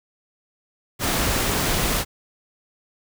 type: noise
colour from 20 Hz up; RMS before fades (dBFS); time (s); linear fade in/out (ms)
pink; -22; 0.99-2.05; 50
effects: none